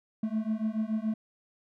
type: beating tone pair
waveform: triangle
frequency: 215.1 / 222.1 Hz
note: A3 / A3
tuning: -39 / +16 cents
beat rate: 7 Hz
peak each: -29 dBFS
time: 0.23-1.14 s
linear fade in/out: 5 ms
effects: none